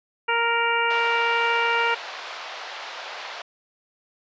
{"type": "harmonic tone", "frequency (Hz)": 466.2, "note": "A#4", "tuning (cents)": 0, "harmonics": [1, 2, 3, 4, 5, 6], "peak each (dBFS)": [-28, -24, -25, -30, -27, -29], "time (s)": [0.28, 1.95], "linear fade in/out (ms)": 10}
{"type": "band-pass noise", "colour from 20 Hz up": "pink", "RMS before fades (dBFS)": -36, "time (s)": [0.9, 3.42], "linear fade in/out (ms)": 5, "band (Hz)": [610, 4600], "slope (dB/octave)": 24}
{"type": "noise with tremolo", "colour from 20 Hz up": "violet", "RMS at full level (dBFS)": -44, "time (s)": [0.91, 2.38], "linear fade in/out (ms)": 10, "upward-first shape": "triangle", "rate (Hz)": 2.3, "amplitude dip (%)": 85}
{"effects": ["resampled to 16000 Hz"]}